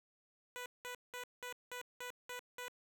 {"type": "tone bursts", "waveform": "10% pulse", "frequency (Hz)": 493.9, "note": "B4", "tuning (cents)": 0, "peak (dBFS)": -35, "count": 8, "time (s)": [0.56, 2.682], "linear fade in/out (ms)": 0, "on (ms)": 99, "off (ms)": 190, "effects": []}